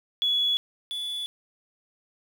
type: tone pair in turn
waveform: sine / triangle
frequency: 3389 / 3442 Hz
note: G#7 / A7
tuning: +34 / -39 cents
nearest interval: unison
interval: 27 cents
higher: second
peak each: -21 / -28 dBFS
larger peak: first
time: 0.22-0.57 / 0.91-1.26 s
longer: neither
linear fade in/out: 0 ms
effects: 8-bit